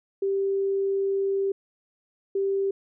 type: tone pair in turn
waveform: sine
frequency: 392 / 392 Hz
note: G4 / G4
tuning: 0 / 0 cents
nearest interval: unison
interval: 0 cents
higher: neither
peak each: -22 / -22 dBFS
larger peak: neither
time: 0.22-1.52 / 2.35-2.71 s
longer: first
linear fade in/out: 5 ms
effects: none